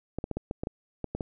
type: clicks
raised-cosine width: 2 ms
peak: -18 dBFS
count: 10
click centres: 0.186 / 0.241 / 0.313 / 0.37 / 0.511 / 0.635 / 0.671 / 1.043 / 1.15 / 1.208 s
effects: none